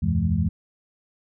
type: tone cluster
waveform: sine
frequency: 79.1 / 92.1 / 121.7 / 168.8 / 212.8 Hz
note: D#2 / F#2 / B2 / E3 / G#3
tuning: +29 / -7 / -25 / +41 / +42 cents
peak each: -26 / -24 / -31 / -24 / -27 dBFS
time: 0.02-0.49 s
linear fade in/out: 10 ms
effects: none